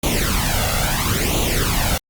pink noise with flanger, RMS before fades -19 dBFS, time 0.03-1.98 s, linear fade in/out 5 ms, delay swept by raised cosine 0.29 to 1.49 ms, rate 0.74 Hz, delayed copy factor +0.7, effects Opus 48 kbps

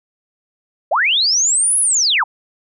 sine linear two-way sweep, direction up then down, 507 to 10750 to 738 Hz, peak -12 dBFS, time 0.91-2.24 s, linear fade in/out 10 ms, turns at 1.79 s, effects none

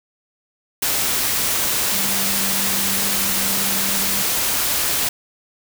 sine tone in noise, 196 Hz, G3, in tune, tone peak -30 dBFS, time 1.92-4.22 s, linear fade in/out 5 ms, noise white, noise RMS -20 dBFS, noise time 0.82-5.09 s, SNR -13 dB, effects none

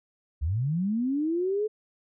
sine linear sweep, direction up, 65.41 to 436.1 Hz, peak -24 dBFS, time 0.41-1.68 s, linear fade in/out 20 ms, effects none

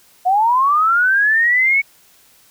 sine linear sweep, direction up, 710 to 2241 Hz, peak -11 dBFS, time 0.25-1.82 s, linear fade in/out 20 ms, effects white hiss -51 dBFS RMS until 2.5 s

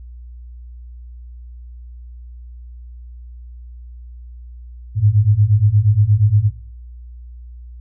sine beating tone pair, 100 / 108.5 Hz, G2 / A2, +35 / -24 cents, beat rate 8.5 Hz, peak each -14 / -12 dBFS, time 4.95-6.51 s, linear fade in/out 50 ms, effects noise-tail reverb RT60 0.5 s tail -19 dB re dry + added 60 Hz sine -33 dBFS peak until 7.8 s

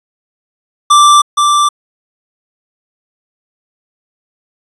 square tone with echo, 1174.7 Hz, D6, in tune, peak -4 dBFS, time 0.9-1.22 s, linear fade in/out 10 ms, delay 470 ms, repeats 1, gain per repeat -4 dB, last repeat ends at 1.69 s, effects resampled to 24000 Hz

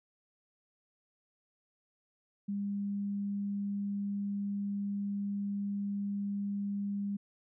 sine tone, 201.3 Hz, G3, 46 cents sharp, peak -32 dBFS, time 2.48-7.17 s, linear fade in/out 10 ms, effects none

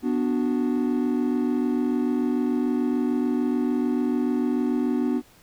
triangle chord, B minor, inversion none, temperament equal, 246.9 / 293.7 / 370 Hz, B3 / D4 / F#4, 0 / 0 / 0 cents, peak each -21 / -23 / -27 dBFS, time 0.02-5.22 s, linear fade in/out 50 ms, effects tanh soft clip ceiling -12 dBFS + pink hiss -55 dBFS RMS until 5.42 s

